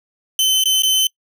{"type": "tone with dropouts", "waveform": "sawtooth", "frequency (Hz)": 3061, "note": "G7", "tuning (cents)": -42, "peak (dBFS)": -10, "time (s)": [0.39, 1.07], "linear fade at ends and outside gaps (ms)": 2, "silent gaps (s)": [[0.638, 0.656], [0.822, 0.833]], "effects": ["noise-tail reverb RT60 0.1 s tail -25 dB re dry"]}